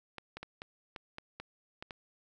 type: clicks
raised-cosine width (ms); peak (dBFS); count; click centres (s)
0.3; -26; 9; 0.183 / 0.37 / 0.43 / 0.619 / 0.962 / 1.184 / 1.4 / 1.825 / 1.908
effects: none